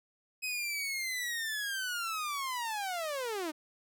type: linear sweep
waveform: sawtooth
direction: down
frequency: 2542 to 293.7 Hz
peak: -30 dBFS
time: 0.42-3.52 s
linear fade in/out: 20 ms
effects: none